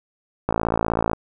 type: click train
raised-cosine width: 1 ms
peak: -6 dBFS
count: 37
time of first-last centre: 0.49-1.133 s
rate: 56 Hz
effects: none